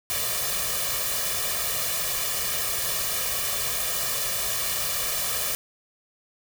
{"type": "noise with comb filter", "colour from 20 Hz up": "white", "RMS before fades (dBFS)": -27, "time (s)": [0.1, 5.55], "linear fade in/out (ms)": 0, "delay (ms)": 1.7, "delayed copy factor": 0.8, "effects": []}